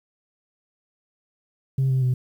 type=tone with pitch steps; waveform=sine; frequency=133.6 / 131 / 126.8 Hz; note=C3 / C3 / B2; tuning=+36 / +2 / +46 cents; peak=-16 dBFS; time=1.78-2.14 s; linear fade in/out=5 ms; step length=120 ms; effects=tanh soft clip ceiling -16 dBFS + 9-bit